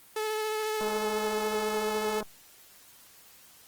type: tone with vibrato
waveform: sawtooth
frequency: 431.9 Hz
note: A4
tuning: 32 cents flat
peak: -25 dBFS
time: 0.16-2.21 s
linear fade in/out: 5 ms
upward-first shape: sine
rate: 14 Hz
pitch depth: 16 cents each way
type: click train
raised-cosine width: 1 ms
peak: -24 dBFS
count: 300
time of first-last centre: 0.81-2.227 s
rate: 211 Hz
effects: white hiss -55 dBFS RMS until 3.67 s + Opus 24 kbps